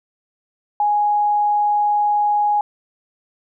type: tone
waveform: sine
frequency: 830.6 Hz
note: G#5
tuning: in tune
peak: -14 dBFS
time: 0.8-2.61 s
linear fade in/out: 2 ms
effects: none